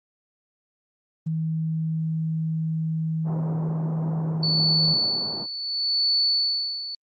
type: tone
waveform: sine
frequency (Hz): 160.1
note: D#3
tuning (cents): +50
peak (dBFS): -23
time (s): 1.26-4.94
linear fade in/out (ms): 10
type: band-pass noise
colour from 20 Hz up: pink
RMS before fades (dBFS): -37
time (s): 3.24-5.47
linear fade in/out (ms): 50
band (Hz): 130 to 970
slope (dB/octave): 24
type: tone with tremolo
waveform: sine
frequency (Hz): 4465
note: C#8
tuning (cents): +12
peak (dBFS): -18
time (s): 4.43-6.95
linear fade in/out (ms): 2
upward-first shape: sine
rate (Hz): 0.71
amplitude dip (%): 75
effects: Opus 24 kbps